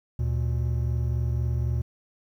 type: tone pair together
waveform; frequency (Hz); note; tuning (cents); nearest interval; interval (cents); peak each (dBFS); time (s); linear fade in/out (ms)
triangle; 74.8 / 118.74; D2 / A#2; +32 / +32; minor sixth; 800; -24; 0.19-1.82; 5
effects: 10-bit